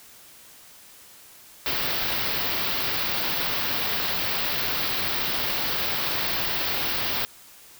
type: band-stop noise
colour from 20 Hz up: white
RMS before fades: -26 dBFS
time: 1.66-7.25 s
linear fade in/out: 0 ms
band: 5100 to 15000 Hz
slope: 48 dB/octave
effects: white hiss -49 dBFS RMS until 7.79 s